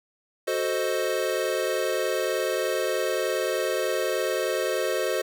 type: chord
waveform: square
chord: F# diminished seventh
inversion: none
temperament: equal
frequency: 370 / 440 / 523.3 / 622.3 Hz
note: F#4 / A4 / C5 / Eb5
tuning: 0 / 0 / 0 / 0 cents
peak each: -31 / -31 / -29 / -31 dBFS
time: 0.47-5.22 s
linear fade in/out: 10 ms
effects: none